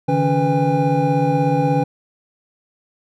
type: tone cluster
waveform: triangle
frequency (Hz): 141.5 / 158 / 281.7 / 498.7 / 808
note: C#3 / D#3 / C#4 / B4 / G#5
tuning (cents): +36 / +27 / +28 / +17 / -48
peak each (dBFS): -19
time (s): 0.08-1.84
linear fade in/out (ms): 10
effects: none